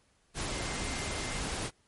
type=tone in noise; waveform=sine; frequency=2093 Hz; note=C7; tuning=in tune; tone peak=-45 dBFS; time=0.49-1.44 s; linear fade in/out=50 ms; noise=pink; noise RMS=-35 dBFS; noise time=0.34-1.71 s; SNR=-13 dB; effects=pink hiss -69 dBFS RMS until 1.87 s + MP3 48 kbps